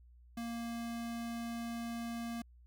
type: tone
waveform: square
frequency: 233.1 Hz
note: A#3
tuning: in tune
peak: -39 dBFS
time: 0.37-2.42 s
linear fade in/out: 5 ms
effects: added 60 Hz sine -57 dBFS peak until 2.66 s